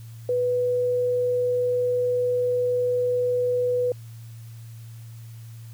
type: tone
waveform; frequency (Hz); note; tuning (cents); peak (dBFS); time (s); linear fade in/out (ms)
sine; 493.9; B4; 0; -20; 0.29-3.92; 2
effects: added 114 Hz sine -38 dBFS peak until 5.73 s + white hiss -55 dBFS RMS until 5.73 s